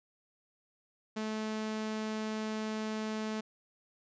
sawtooth tone, 217 Hz, A3, 24 cents flat, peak -30 dBFS, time 1.16-3.41 s, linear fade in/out 10 ms, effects resampled to 16000 Hz

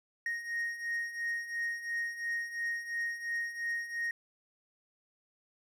triangle beating tone pair, 1864.7 / 1867.6 Hz, A#6 / A#6, 0 / +3 cents, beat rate 2.9 Hz, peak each -38 / -33 dBFS, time 0.26-4.11 s, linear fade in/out 2 ms, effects none

